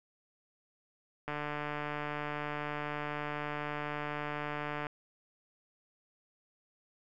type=click train; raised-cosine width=0.5 ms; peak=-22 dBFS; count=532; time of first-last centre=1.28-4.868 s; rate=148 Hz; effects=none